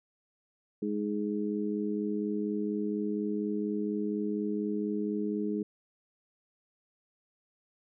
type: harmonic tone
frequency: 104.2 Hz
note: G#2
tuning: 6 cents sharp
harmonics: 2 / 3 / 4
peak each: -32 / -34 / -35 dBFS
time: 0.82-5.63 s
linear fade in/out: 5 ms
effects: none